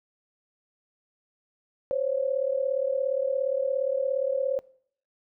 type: tone pair together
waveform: sine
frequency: 520.8 / 558 Hz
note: C5 / C#5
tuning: -8 / +11 cents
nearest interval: minor second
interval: 119 cents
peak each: -27 dBFS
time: 1.91-4.59 s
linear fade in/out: 0 ms
effects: noise-tail reverb RT60 0.6 s tail -22 dB re dry